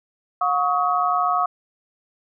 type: tone cluster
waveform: sine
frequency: 719 / 1116 / 1268 Hz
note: F#5 / C#6 / D#6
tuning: -50 / +11 / +32 cents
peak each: -22 dBFS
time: 0.41-1.46 s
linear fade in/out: 5 ms
effects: none